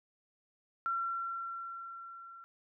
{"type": "tone with level ramp", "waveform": "sine", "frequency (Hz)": 1361, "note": "F6", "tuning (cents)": -45, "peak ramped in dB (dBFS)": [-30, -49], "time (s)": [0.86, 2.44], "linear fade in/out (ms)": 0, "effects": []}